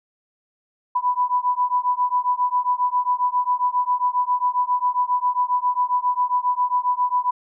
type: beating tone pair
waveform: sine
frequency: 987.8 / 995.2 Hz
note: B5 / B5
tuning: 0 / +13 cents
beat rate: 7.4 Hz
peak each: -21 dBFS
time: 0.95-7.31 s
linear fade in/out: 10 ms
effects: none